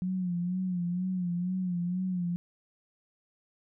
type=tone with vibrato; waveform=sine; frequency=180 Hz; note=F#3; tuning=47 cents flat; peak=-28 dBFS; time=0.02-2.36 s; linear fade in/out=0 ms; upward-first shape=sine; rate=2.1 Hz; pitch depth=65 cents each way; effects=none